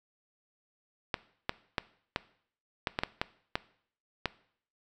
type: clicks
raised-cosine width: 0.3 ms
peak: -12 dBFS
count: 10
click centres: 1.142 / 1.494 / 1.782 / 2.161 / 2.872 / 2.989 / 3.035 / 3.215 / 3.555 / 4.257 s
effects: noise-tail reverb RT60 0.6 s tail -19 dB re dry